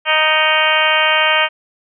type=harmonic tone with a mistuned harmonic; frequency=311.1 Hz; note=D#4; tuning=in tune; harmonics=2 / 3 / 4 / 5 / 6 / 7 / 8 / 9 / 10; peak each=-20 / -20 / -20 / -20 / -20 / -20 / -20 / -20 / -20 dBFS; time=0.05-1.49 s; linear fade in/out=50 ms; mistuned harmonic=7; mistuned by=+42 cents; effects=none